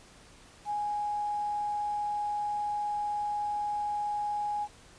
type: tone with quantisation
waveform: sine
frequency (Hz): 830.6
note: G#5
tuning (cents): 0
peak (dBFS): -29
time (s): 0.65-4.68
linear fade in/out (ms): 50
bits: 9
effects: pink hiss -55 dBFS RMS until 4.98 s + resampled to 22050 Hz